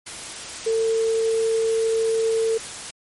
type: tone in noise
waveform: sine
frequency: 450 Hz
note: A4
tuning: 39 cents sharp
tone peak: -18 dBFS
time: 0.66-2.58 s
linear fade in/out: 10 ms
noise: white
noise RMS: -34 dBFS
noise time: 0.06-2.91 s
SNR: +13 dB
effects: MP3 48 kbps